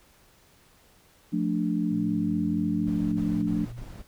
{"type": "chord", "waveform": "sine", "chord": "D minor", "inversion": "first", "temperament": "just", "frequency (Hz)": [176.2, 220.2, 293.7], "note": ["F3", "A3", "D4"], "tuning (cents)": [16, 2, 0], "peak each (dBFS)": -28, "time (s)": [1.32, 3.66], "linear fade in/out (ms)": 20}
{"type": "linear two-way sweep", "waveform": "sine", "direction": "down then up", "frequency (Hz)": [120.4, 92.5, 120.4], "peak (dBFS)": -37, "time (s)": [1.91, 3.83], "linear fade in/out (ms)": 5, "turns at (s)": 2.43}
{"type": "noise bursts", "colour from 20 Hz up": "brown", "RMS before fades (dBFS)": -40, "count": 4, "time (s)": [2.86, 4.03], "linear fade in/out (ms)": 20, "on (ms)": 270, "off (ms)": 30}
{"effects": ["pink hiss -59 dBFS RMS until 4.07 s"]}